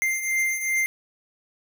square beating tone pair, 2093 / 2095.6 Hz, C7 / C7, 0 / +2 cents, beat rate 2.6 Hz, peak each -30 / -24 dBFS, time 0.02-0.86 s, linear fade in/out 0 ms, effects none

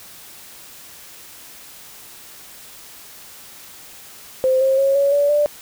sine tone with pitch steps, 520 / 533.1 / 546.5 / 560.2 / 574.3 / 588.8 Hz, C5 / C5 / C#5 / C#5 / D5 / D5, -11 / +32 / -25 / +18 / -39 / +4 cents, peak -13 dBFS, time 4.44-5.46 s, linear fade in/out 0 ms, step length 170 ms, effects white hiss -41 dBFS RMS until 5.61 s

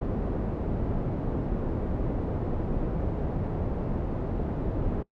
pink low-pass noise, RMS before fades -29 dBFS, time 0.01-5.03 s, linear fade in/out 10 ms, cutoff 500 Hz, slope 12 dB/octave, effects noise-tail reverb RT60 0.1 s tail -21 dB re dry

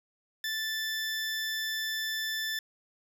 20% pulse tone, 1760 Hz, A6, in tune, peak -26 dBFS, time 0.44-2.59 s, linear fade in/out 2 ms, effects none

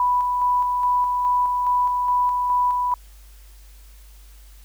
sine tone with tremolo, 987.8 Hz, B5, in tune, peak -16 dBFS, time 0-2.94 s, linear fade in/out 2 ms, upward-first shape square, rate 2.4 Hz, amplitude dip 30%, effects added 50 Hz sine -43 dBFS peak until 4.64 s + white hiss -54 dBFS RMS until 4.64 s

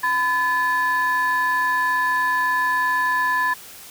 sine tone pair together, 1007.1 / 1731 Hz, B5 / A6, +34 / -29 cents, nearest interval major sixth, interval 937 cents, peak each -19 dBFS, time 0.03-3.54 s, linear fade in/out 10 ms, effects tanh soft clip ceiling -13 dBFS + white hiss -41 dBFS RMS until 3.9 s

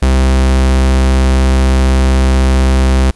45% pulse tone, 65.41 Hz, C2, in tune, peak -7 dBFS, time 0.02-3.11 s, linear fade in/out 5 ms, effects pink hiss -48 dBFS RMS until 3.15 s + resampled to 24000 Hz

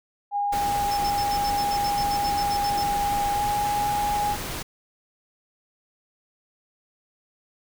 sine tone with pitch glide, 814 to 824.9 Hz, G#5 to G#5, -35 to -12 cents, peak -22 dBFS, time 0.31-4.37 s, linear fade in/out 50 ms, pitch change +23 cents, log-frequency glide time 3.32-3.41 s
pink noise, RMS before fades -32 dBFS, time 0.52-4.63 s, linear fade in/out 10 ms
sine tone bursts, 5274 Hz, E8, in tune, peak -31 dBFS, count 15, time 0.91-2.833 s, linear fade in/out 5 ms, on 61 ms, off 72 ms
effects none

